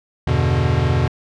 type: chord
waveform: square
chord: E minor seventh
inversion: none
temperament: equal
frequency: 82.41 / 98 / 123.47 / 146.83 Hz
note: E2 / G2 / B2 / D3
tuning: 0 / 0 / 0 / 0 cents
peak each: -21 / -24 / -19 / -23 dBFS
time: 0.27-1.08 s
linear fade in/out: 5 ms
effects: low-pass 4000 Hz 12 dB/octave